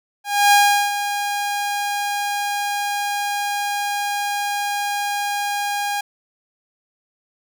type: tone with ADSR envelope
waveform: sawtooth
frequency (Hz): 815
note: G#5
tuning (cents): -33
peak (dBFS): -6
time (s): 0.24-6.01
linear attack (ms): 280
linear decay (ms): 390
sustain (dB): -11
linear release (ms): 6
effects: none